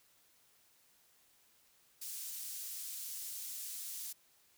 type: high-pass noise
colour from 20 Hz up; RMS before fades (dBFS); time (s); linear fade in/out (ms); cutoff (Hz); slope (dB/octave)
pink; -44; 2.01-4.13; 10; 7100; 12
effects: white hiss -69 dBFS RMS until 4.57 s